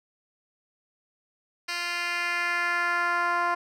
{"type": "tone with band-pass filter sweep", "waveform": "10% pulse", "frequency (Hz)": 348, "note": "F4", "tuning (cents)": -6, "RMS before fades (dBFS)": -27, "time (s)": [1.68, 3.55], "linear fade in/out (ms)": 10, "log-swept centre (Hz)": [3600, 1000], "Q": 1.6, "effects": []}